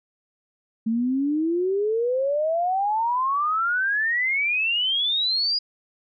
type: exponential sweep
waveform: sine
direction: up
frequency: 219.3 to 4929 Hz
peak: -20 dBFS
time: 0.86-5.59 s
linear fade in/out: 10 ms
effects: none